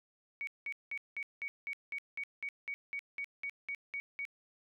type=tone bursts; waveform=sine; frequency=2247 Hz; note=C#7; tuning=23 cents sharp; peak=-36 dBFS; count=16; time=0.41-4.252 s; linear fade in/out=0 ms; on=62 ms; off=190 ms; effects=none